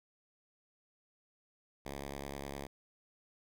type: tone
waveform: 5% pulse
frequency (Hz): 69.9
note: C#2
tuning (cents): +15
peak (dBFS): -30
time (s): 1.85-2.67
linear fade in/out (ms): 10
effects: none